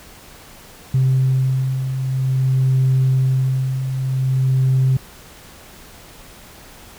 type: beating tone pair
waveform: sine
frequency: 130.81 / 131.32 Hz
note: C3 / C3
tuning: 0 / +7 cents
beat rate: 0.51 Hz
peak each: -21 / -14 dBFS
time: 0.94-4.97 s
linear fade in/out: 5 ms
effects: tanh soft clip ceiling -9 dBFS + pink hiss -42 dBFS RMS until 6.98 s